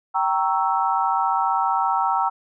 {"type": "chord", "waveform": "sine", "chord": "G diminished seventh", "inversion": "none", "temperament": "equal with one note detuned", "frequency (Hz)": [777.2, 932.3, 1108.7, 1318.5], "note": ["G5", "Bb5", "Db6", "Fb6"], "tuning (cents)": [-15, 0, 0, 0], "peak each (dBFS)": [-23, -22, -28, -24], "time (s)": [0.14, 2.3], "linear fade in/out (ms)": 20, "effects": []}